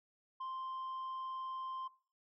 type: tone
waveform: sine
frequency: 1046.5 Hz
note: C6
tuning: in tune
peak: -37 dBFS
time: 0.4-1.88 s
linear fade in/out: 10 ms
effects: noise-tail reverb RT60 0.4 s tail -19 dB re dry + tanh soft clip ceiling -39 dBFS